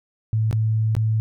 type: tone with dropouts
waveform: sine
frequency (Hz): 110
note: A2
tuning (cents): 0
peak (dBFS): -17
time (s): 0.33-1.2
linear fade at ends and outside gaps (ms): 0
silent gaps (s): 0.511-0.528 / 0.951-0.966
effects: none